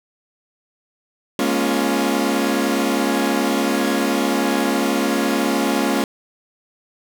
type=chord; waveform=sawtooth; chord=Bb minor seventh; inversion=third; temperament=equal with one note detuned; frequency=207.7 / 237.4 / 277.2 / 349.2 Hz; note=Ab3 / Bb3 / Db4 / F4; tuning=0 / +32 / 0 / 0 cents; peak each=-20 / -19 / -17 / -20 dBFS; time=1.39-6.04 s; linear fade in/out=2 ms; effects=none